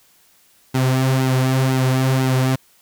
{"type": "tone with flanger", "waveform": "sawtooth", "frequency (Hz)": 130.81, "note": "C3", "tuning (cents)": 0, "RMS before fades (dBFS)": -17, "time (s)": [0.74, 2.56], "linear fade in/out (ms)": 10, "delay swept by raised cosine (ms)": [1.7, 5.7], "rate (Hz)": 2, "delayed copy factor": -0.65, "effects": ["white hiss -55 dBFS RMS until 2.81 s"]}